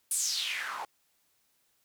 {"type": "noise with band-pass filter sweep", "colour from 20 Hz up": "white", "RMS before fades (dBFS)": -33, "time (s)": [0.11, 0.85], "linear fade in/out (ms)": 2, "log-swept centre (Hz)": [10000, 800], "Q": 4.9, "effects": ["white hiss -72 dBFS RMS until 1.84 s"]}